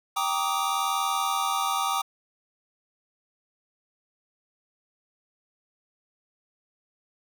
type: chord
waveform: square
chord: Eb major seventh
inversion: first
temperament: equal with one note detuned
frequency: 784 / 932.3 / 1163.9 / 1244.5 Hz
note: G5 / Bb5 / D6 / Eb6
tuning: 0 / 0 / -16 / 0 cents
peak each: -31 / -33 / -30 / -30 dBFS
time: 0.16-2.02 s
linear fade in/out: 10 ms
effects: none